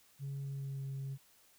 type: tone with pitch glide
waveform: sine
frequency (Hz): 138.59 to 136.05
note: C#3 to C#3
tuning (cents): 0 to -32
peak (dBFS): -36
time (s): 0.19-1.18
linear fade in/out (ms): 50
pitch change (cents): -32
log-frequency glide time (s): 0.43-0.85
effects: tanh soft clip ceiling -36 dBFS + white hiss -66 dBFS RMS until 1.58 s